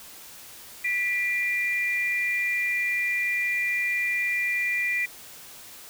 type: tone pair together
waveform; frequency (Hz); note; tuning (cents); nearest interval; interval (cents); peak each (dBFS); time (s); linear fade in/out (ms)
sine; 1967.8 / 2385; B6 / D7; -7 / +26; minor third; 333; -26; 0.84-5.06; 10
effects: white hiss -45 dBFS RMS until 5.89 s